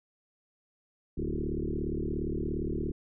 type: tone with frequency modulation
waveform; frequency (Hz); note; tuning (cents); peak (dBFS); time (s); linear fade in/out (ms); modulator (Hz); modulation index
sine; 196.2; G3; +2; -29; 1.17-2.92; 10; 37.2; 5.3
effects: none